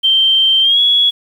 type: tone with pitch glide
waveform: sine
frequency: 3136 to 3361 Hz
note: G7 to G#7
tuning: 0 to +20 cents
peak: -8 dBFS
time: 0.03-1.11 s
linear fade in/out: 20 ms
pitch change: +120 cents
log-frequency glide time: 0.62-0.8 s
effects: 7-bit